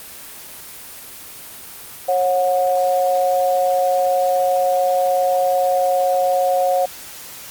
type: tone pair together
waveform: sine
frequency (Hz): 545.4 / 728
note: C#5 / F#5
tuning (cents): -28 / -28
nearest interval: perfect fourth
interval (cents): 500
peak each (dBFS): -17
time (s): 2.08-6.86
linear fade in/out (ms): 10
effects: white hiss -36 dBFS RMS until 7.5 s + Opus 24 kbps